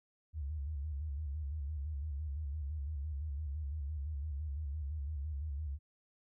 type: tone with vibrato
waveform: sine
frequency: 73.42 Hz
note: D2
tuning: in tune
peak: -36 dBFS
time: 0.33-5.79 s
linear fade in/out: 50 ms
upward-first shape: square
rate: 5.9 Hz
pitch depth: 100 cents each way
effects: none